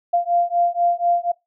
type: beating tone pair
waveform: sine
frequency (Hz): 693 / 697.1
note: F5 / F5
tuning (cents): -14 / -3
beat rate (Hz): 4.1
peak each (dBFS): -19 / -19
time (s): 0.13-1.32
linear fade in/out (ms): 10
effects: noise-tail reverb RT60 0.2 s tail -24 dB re dry